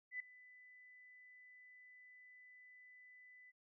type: tone with ADSR envelope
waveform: sine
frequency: 1998 Hz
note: B6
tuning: 20 cents sharp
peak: -39 dBFS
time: 0.11-3.52 s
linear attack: 90 ms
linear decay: 3 ms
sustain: -20 dB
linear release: 28 ms
effects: none